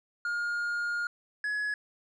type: tone pair in turn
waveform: triangle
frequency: 1420 / 1688.7 Hz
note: F6 / G#6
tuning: +28 / +28 cents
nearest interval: minor third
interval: 300 cents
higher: second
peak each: -27 dBFS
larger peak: neither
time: 0.25-1.07 / 1.44-1.74 s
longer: first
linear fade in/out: 2 ms
effects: resampled to 22050 Hz